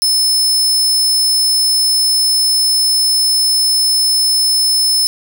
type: tone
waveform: sawtooth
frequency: 5240 Hz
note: E8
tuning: 11 cents flat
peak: -8 dBFS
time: 0.02-5.07 s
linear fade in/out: 0 ms
effects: none